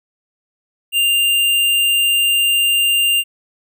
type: tone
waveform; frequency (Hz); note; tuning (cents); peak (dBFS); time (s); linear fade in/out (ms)
square; 2794; F7; 0; -13; 0.92-3.24; 50
effects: none